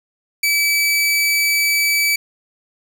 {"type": "tone", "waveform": "sawtooth", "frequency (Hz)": 2300, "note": "D7", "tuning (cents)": -37, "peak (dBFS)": -11, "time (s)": [0.43, 2.16], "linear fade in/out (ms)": 5, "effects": ["7-bit"]}